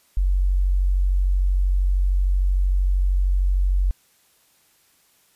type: tone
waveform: sine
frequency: 46.53 Hz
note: F#1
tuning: 10 cents sharp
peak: -16 dBFS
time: 0.17-3.91 s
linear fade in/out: 0 ms
effects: white hiss -60 dBFS RMS until 5.35 s + resampled to 32000 Hz